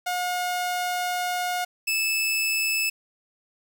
sawtooth tone pair in turn, 719 / 2619 Hz, F#5 / E7, -50 / -12 cents, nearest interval octave + minor seventh, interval 2238 cents, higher second, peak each -21 / -19 dBFS, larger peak second, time 0.06-1.65 / 1.87-2.9 s, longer first, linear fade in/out 10 ms, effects 8-bit

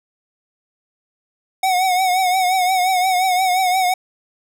square tone with vibrato, 741 Hz, F#5, 2 cents sharp, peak -15 dBFS, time 1.63-3.94 s, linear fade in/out 5 ms, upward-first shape triangle, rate 5.7 Hz, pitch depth 69 cents each way, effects none

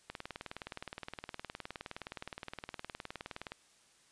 click train, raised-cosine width 0.3 ms, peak -25 dBFS, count 67, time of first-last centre 0.1-3.52 s, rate 19.3 Hz, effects white hiss -66 dBFS RMS until 4.11 s + resampled to 22050 Hz

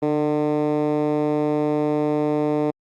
10% pulse tone with band-pass filter, 150 Hz, D3, 37 cents sharp, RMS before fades -21 dBFS, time 0.02-2.71 s, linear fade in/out 10 ms, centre 360 Hz, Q 1.3, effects Opus 48 kbps

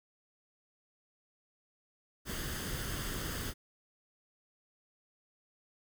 pink noise with comb filter, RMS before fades -38 dBFS, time 2.25-3.54 s, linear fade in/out 50 ms, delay 0.62 ms, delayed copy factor +0.55, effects none

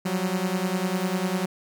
sawtooth beating tone pair, 180.1 / 190.1 Hz, F#3 / F#3, -46 / +47 cents, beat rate 10 Hz, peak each -23 dBFS, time 0.05-1.46 s, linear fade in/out 10 ms, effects none

